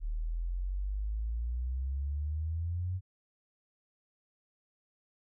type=exponential sweep; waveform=sine; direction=up; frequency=37.51 to 94 Hz; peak=-31 dBFS; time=0-3.01 s; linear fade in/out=50 ms; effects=none